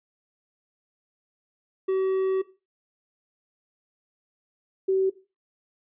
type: tone pair in turn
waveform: triangle / sine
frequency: 380.5 / 382 Hz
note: F#4 / G4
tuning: +48 / -45 cents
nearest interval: unison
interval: 7 cents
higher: second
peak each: -19 / -19 dBFS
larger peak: neither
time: 1.88-2.42 / 4.88-5.1 s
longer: first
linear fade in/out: 10 ms
effects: noise-tail reverb RT60 0.3 s tail -17 dB re dry + resampled to 8000 Hz